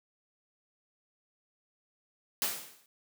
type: noise with exponential decay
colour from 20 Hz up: white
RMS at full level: -28 dBFS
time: 2.42-2.86 s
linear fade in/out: 1 ms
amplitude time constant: 95 ms
effects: high-pass 150 Hz 12 dB/octave